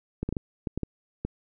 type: clicks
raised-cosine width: 3 ms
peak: -16 dBFS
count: 8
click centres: 0.23 / 0.29 / 0.326 / 0.368 / 0.672 / 0.776 / 0.833 / 1.25 s
effects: none